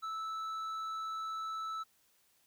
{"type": "tone with tanh clipping", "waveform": "sine", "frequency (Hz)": 1312, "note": "E6", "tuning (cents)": -9, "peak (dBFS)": -38, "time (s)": [0.02, 1.84], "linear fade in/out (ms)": 20, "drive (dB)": 7, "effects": ["white hiss -71 dBFS RMS until 2.46 s"]}